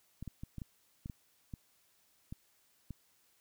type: clicks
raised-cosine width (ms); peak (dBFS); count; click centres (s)
5; -30; 10; 0.226 / 0.277 / 0.435 / 0.583 / 0.618 / 1.059 / 1.098 / 1.538 / 2.325 / 2.907
effects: white hiss -71 dBFS RMS until 3.4 s